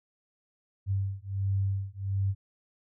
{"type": "beating tone pair", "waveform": "sine", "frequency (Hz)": [97.1, 98.5], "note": ["G2", "G2"], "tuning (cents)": [-16, 9], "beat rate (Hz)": 1.4, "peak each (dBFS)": -30, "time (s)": [0.86, 2.35], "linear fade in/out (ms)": 50, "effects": []}